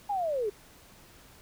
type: linear sweep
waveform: sine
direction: down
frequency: 842 to 391.2 Hz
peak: -27 dBFS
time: 0.09-0.5 s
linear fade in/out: 10 ms
effects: pink hiss -55 dBFS RMS until 1.41 s